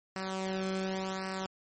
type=tone with flanger; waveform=sawtooth; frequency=189.9 Hz; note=F#3; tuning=45 cents sharp; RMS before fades=-35 dBFS; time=0.16-1.46 s; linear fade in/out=0 ms; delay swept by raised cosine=0.29 to 1.08 ms; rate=0.9 Hz; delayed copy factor=-0.55; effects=MP3 32 kbps